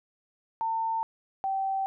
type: tone pair in turn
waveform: sine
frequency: 900 / 774.4 Hz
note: A5 / G5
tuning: +39 / -21 cents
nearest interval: minor third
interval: 260 cents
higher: first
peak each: -26 dBFS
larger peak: neither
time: 0.61-1.03 / 1.44-1.86 s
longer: neither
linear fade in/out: 0 ms
effects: none